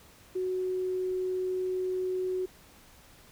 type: tone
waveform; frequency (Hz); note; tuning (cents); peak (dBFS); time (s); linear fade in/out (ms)
sine; 370; F#4; 0; -28; 0.35-2.46; 10
effects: pink hiss -56 dBFS RMS until 3.31 s